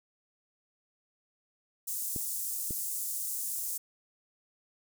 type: high-pass noise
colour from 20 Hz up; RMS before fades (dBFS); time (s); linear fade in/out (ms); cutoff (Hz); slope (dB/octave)
pink; -35; 1.87-3.78; 10; 7600; 24
type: clicks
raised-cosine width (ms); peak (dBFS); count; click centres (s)
3; -25; 2; 2.162 / 2.708
effects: none